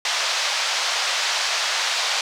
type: band-pass noise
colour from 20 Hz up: white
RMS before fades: -23 dBFS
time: 0.05-2.21 s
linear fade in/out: 2 ms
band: 620 to 5700 Hz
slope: 24 dB/octave
effects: none